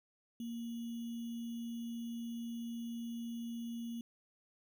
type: tone with sample-and-hold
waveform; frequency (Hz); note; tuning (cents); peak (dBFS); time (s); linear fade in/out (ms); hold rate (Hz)
sine; 233.1; A#3; 0; -39; 0.4-4.01; 2; 3150
effects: none